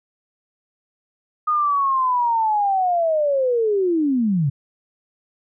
sine linear sweep, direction down, 1238 to 130 Hz, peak -16 dBFS, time 1.47-4.5 s, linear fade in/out 10 ms, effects none

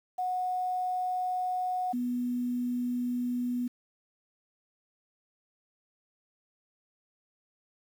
sine tone pair in turn, 733 / 245.2 Hz, F#5 / B3, -16 / -12 cents, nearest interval octave + perfect fifth, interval 1896 cents, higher first, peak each -28 dBFS, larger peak neither, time 0.18-1.93 / 1.93-3.68 s, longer neither, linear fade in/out 10 ms, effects 9-bit

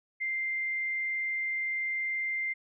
sine tone, 2093 Hz, C7, in tune, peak -29 dBFS, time 0.2-2.54 s, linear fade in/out 20 ms, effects none

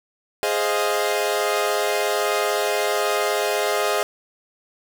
sawtooth chord, F minor seventh, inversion first, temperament equal, 415.3 / 523.3 / 622.3 / 698.5 Hz, Ab4 / C5 / Eb5 / F5, 0 / 0 / 0 / 0 cents, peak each -20 / -23 / -21 / -23 dBFS, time 0.43-4.03 s, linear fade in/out 0 ms, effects none

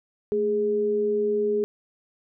sine tone pair together, 219.1 / 415.3 Hz, A3 / G#4, -7 / 0 cents, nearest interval major seventh, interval 1107 cents, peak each -31 / -21 dBFS, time 0.32-1.64 s, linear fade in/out 0 ms, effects none

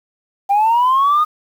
sine linear sweep, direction up, 784 to 1244.5 Hz, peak -9 dBFS, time 0.49-1.25 s, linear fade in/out 20 ms, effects tanh soft clip ceiling -8 dBFS + 7-bit

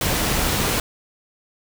pink noise, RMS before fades -21 dBFS, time 0.01-0.8 s, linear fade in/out 2 ms, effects none

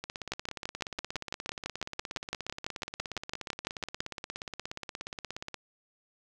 two click trains, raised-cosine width 0.2 ms, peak -15 / -20 dBFS, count 23 / 94, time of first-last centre 0.32-4.005 / 0.04-5.543 s, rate 5.97 / 16.9 Hz, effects none

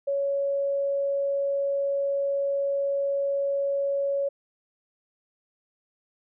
sine tone, 558 Hz, C#5, 11 cents sharp, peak -23 dBFS, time 0.07-4.29 s, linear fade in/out 10 ms, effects none

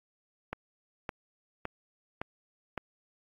click train, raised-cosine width 0.5 ms, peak -19 dBFS, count 5, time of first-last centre 0.53-2.777 s, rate 1.78 Hz, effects AAC 64 kbps

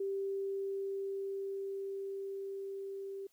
sine tone with level ramp, 392 Hz, G4, in tune, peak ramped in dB -33 to -40 dBFS, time 0-3.27 s, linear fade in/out 5 ms, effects white hiss -73 dBFS RMS until 3.32 s

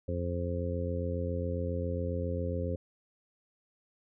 harmonic tone, 87.31 Hz, F2, in tune, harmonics 1 / 2 / 3 / 4 / 5 / 6, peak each -33 / -39 / -40 / -45 / -40 / -37 dBFS, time 0.08-2.76 s, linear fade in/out 5 ms, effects none

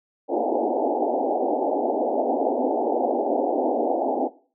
white band-pass noise, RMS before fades -23 dBFS, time 0.28-4.3 s, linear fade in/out 50 ms, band 240 to 840 Hz, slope 96 dB/octave, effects noise-tail reverb RT60 0.4 s tail -18 dB re dry

